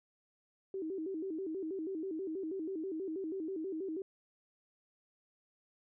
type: tone with vibrato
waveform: sine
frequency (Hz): 349.2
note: F4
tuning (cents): 0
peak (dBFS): -36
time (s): 0.74-4.02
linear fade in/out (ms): 2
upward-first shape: square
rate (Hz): 6.2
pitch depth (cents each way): 170
effects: none